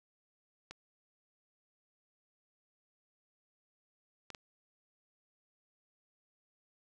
clicks, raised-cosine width 0.2 ms, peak -28 dBFS, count 3, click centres 0.71 / 4.303 / 4.348 s, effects none

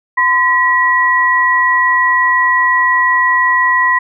sine tone pair together, 1020.3 / 1926 Hz, C6 / B6, -44 / -44 cents, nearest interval major seventh, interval 1100 cents, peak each -12 / -11 dBFS, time 0.17-3.99 s, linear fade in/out 10 ms, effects none

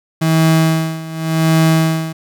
35% pulse tone with tremolo, 161 Hz, E3, 41 cents flat, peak -7 dBFS, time 0.21-2.13 s, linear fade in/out 10 ms, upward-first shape sine, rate 0.88 Hz, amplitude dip 85%, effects none

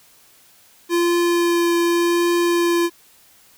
square tone with vibrato, 344 Hz, F4, 26 cents flat, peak -16 dBFS, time 0.89-2.9 s, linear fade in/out 50 ms, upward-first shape triangle, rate 0.86 Hz, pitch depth 11 cents each way, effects white hiss -52 dBFS RMS until 3.57 s

